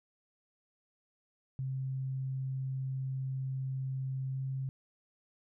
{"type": "tone with pitch glide", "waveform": "sine", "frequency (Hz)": [132.5, 133.27], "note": ["C3", "C3"], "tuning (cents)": [22, 32], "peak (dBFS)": -33, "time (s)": [1.59, 4.69], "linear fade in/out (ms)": 0, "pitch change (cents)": 10, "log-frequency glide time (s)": [4.31, 4.39], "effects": []}